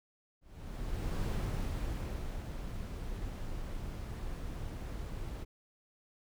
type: noise with ADSR envelope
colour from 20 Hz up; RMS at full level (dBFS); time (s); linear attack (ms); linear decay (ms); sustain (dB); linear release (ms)
brown; -33; 0.41-5.45; 830; 1200; -7; 21
effects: none